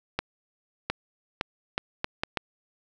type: accelerating click train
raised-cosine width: 0.3 ms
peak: -10 dBFS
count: 7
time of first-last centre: 0.19-2.372 s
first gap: 710 ms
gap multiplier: 0.72
effects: none